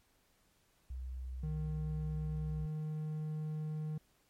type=tone with pitch glide; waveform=sine; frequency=63.7 to 63.19 Hz; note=C2 to B1; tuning=-46 to +40 cents; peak=-39 dBFS; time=0.9-2.66 s; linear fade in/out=5 ms; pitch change=-14 cents; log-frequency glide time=1.03-2.42 s
type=tone; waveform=triangle; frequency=154.3 Hz; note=D#3; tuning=14 cents flat; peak=-34 dBFS; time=1.43-3.98 s; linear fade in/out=5 ms
effects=pink hiss -72 dBFS RMS until 4.29 s + MP3 64 kbps